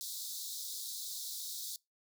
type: high-pass noise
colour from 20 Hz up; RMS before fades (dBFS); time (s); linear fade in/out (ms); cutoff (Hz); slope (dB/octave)
pink; -42; 0.01-1.76; 0; 3600; 96
effects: noise-tail reverb RT60 0.2 s tail -23 dB re dry